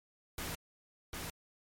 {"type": "noise with echo", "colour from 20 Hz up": "pink", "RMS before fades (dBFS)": -40, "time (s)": [0.38, 0.55], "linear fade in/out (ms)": 2, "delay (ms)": 750, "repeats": 1, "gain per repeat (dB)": -2, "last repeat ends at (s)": 1.3, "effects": ["MP3 64 kbps"]}